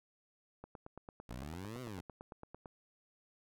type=click train; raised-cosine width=1 ms; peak=-34 dBFS; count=19; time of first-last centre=0.64-2.658 s; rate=8.92 Hz
type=exponential two-way sweep; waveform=15% pulse; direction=up then down; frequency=55.6 to 130.81 to 83.9 Hz; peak=-37 dBFS; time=1.29-2.01 s; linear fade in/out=5 ms; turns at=1.81 s
effects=none